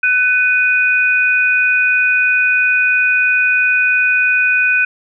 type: tone pair together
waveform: sine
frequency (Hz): 1500 / 2483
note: F#6 / D#7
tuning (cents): +23 / -4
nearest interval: major sixth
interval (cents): 873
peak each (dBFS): -13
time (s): 0.03-4.85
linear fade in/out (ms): 5
effects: none